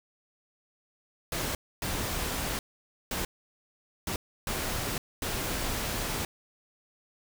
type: noise bursts at uneven times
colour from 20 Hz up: pink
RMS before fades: -32 dBFS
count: 6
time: 1.32-1.55 / 1.82-2.59 / 3.11-3.25 / 4.07-4.16 / 4.47-4.98 / 5.22-6.25 s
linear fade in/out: 2 ms
effects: none